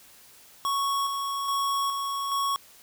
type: tone with tremolo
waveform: square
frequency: 1108.7 Hz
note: C#6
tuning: in tune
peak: -25 dBFS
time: 0.65-2.56 s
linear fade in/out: 0 ms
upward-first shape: square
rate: 1.2 Hz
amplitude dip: 35%
effects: white hiss -53 dBFS RMS until 2.82 s